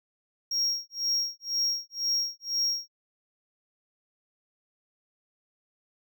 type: tone with tremolo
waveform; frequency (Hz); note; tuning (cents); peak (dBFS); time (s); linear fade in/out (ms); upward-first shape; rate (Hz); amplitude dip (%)
triangle; 5588; F8; 0; -22; 0.51-2.89; 5; sine; 2; 100
effects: none